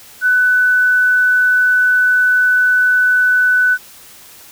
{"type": "tone", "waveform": "sine", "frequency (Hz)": 1496, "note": "F#6", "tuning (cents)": 19, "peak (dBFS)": -9, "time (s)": [0.21, 3.78], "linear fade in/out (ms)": 50, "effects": ["white hiss -40 dBFS RMS until 4.51 s"]}